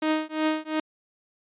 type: tone with tremolo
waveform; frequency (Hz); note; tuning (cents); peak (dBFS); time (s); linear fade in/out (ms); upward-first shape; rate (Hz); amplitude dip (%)
sawtooth; 311.5; D#4; +2; -16; 0.02-0.8; 5; triangle; 2.8; 100
effects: resampled to 8000 Hz